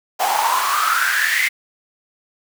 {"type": "noise with high-pass filter sweep", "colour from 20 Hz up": "pink", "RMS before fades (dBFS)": -18, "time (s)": [0.19, 1.49], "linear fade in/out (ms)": 20, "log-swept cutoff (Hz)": [740, 2100], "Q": 8.7, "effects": []}